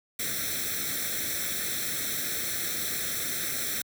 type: noise with comb filter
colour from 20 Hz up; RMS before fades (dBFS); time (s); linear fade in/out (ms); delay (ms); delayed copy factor
white; -31; 0.19-3.82; 5; 0.52; +0.9
effects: high-pass 80 Hz 12 dB/octave